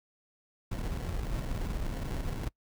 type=noise with sample-and-hold; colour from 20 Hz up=brown; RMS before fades=-34 dBFS; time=0.71-2.49 s; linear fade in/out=10 ms; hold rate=1225 Hz; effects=noise-tail reverb RT60 0.1 s tail -25 dB re dry